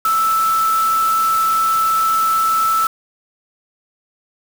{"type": "tone in noise", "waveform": "sine", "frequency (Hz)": 1318.5, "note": "E6", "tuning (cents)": 0, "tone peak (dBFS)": -13, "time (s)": [0.05, 2.87], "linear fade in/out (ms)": 2, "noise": "white", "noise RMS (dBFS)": -28, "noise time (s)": [0.05, 2.87], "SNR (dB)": 12, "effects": []}